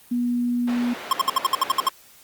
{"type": "tone", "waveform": "sine", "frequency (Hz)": 242.4, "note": "B3", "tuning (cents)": -32, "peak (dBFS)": -20, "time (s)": [0.11, 0.94], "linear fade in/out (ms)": 10}
{"type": "band-pass noise", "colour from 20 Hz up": "pink", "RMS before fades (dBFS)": -36, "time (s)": [0.67, 1.9], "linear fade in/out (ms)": 10, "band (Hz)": [390, 3100], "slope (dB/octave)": 12}
{"type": "tone bursts", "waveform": "square", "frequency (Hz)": 1068, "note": "C6", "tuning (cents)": 35, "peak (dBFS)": -16, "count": 10, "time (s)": [1.11, 1.886], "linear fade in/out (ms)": 2, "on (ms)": 20, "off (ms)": 64}
{"effects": ["white hiss -51 dBFS RMS until 2.23 s", "Opus 32 kbps"]}